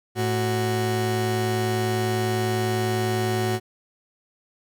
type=tone pair together; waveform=30% pulse; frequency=110 / 370 Hz; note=A2 / F#4; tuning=0 / 0 cents; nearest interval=octave + major sixth; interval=2100 cents; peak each=-22 dBFS; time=0.15-3.6 s; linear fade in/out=50 ms; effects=none